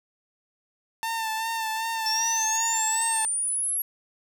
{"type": "tone with vibrato", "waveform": "sawtooth", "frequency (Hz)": 895, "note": "A5", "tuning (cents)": 29, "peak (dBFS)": -23, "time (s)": [1.03, 3.25], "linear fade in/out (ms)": 0, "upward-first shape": "sine", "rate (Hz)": 2.6, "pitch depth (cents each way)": 33}
{"type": "exponential sweep", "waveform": "sine", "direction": "up", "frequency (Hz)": [5360, 11430], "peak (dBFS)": -24, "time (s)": [2.06, 3.82], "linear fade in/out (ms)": 2}
{"effects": []}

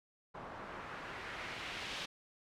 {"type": "noise with low-pass filter sweep", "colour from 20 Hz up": "white", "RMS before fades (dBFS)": -45, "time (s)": [0.34, 2.06], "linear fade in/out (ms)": 10, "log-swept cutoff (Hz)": [950, 3600], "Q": 1.2, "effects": []}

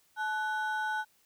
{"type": "ring-modulated tone", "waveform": "triangle", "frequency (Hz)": 1174.7, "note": "D6", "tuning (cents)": 0, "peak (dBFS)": -25, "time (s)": [0.16, 1.05], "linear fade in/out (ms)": 50, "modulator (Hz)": 313, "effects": ["white hiss -68 dBFS RMS until 1.25 s"]}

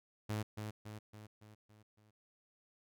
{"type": "tone with echo", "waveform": "sawtooth", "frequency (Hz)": 106.7, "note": "G#2", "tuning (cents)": 47, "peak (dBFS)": -32, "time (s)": [0.29, 0.43], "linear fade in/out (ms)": 10, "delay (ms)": 280, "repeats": 6, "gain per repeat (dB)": -5, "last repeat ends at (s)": 2.11, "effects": []}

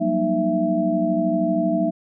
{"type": "tone cluster", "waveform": "sine", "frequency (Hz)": [181.2, 193.8, 234.8, 309.1, 666], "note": ["F#3", "G3", "A#3", "D#4", "E5"], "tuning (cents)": [-36, -20, 13, -11, 18], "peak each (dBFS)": [-26, -27, -25, -23, -22], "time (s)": [0, 1.91], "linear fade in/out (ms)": 20, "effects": []}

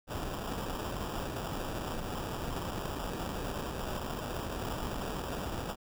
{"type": "noise with sample-and-hold", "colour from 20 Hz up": "pink", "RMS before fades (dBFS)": -37, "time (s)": [0.07, 5.76], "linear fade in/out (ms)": 50, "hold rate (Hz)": 2100, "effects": []}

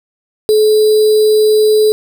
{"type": "tone with sample-and-hold", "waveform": "sine", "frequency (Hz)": 429.1, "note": "A4", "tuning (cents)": -43, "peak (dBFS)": -6, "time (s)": [0.49, 1.92], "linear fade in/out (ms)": 0, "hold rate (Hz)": 4410, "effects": []}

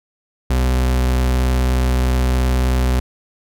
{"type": "tone with vibrato", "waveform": "40% pulse", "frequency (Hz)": 63.2, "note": "B1", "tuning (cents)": 41, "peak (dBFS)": -13, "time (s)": [0.5, 3], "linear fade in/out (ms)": 5, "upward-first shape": "triangle", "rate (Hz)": 19, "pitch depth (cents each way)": 27, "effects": []}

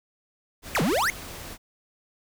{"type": "noise", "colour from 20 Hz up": "pink", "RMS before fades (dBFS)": -39, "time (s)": [0.62, 1.58], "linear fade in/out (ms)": 50}
{"type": "exponential two-way sweep", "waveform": "square", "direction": "down then up", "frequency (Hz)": [2674, 143.1, 2229], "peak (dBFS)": -22, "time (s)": [0.75, 1.1], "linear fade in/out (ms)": 0, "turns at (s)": 0.82}
{"effects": []}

